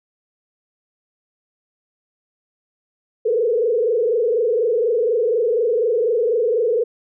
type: tone with frequency modulation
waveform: sine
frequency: 461.3 Hz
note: A#4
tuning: 18 cents flat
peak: -15 dBFS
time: 3.25-6.84 s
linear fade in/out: 10 ms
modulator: 24.1 Hz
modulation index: 1.6
effects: none